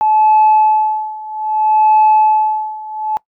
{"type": "tone with tremolo", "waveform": "sine", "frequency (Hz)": 862, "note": "A5", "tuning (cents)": -36, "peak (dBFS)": -5, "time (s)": [0.01, 3.17], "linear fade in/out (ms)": 0, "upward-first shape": "sine", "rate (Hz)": 0.62, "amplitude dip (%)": 90, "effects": ["noise-tail reverb RT60 0.1 s tail -22 dB re dry", "tanh soft clip ceiling -3 dBFS"]}